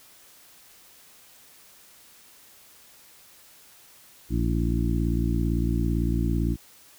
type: harmonic tone with a mistuned harmonic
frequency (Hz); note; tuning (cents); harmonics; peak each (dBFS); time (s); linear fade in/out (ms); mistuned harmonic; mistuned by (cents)
57.8; A#1; -14; 1 / 2 / 3 / 4 / 5 / 6; -25 / -28 / -30 / -31 / -32 / -33; 4.29-6.57; 50; 6; -58
effects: white hiss -53 dBFS RMS until 6.98 s